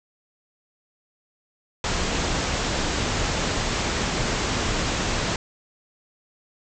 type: low-pass noise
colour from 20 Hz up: pink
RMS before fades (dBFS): -25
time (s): 1.84-5.36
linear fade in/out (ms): 2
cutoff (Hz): 7700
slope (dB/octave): 96
effects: none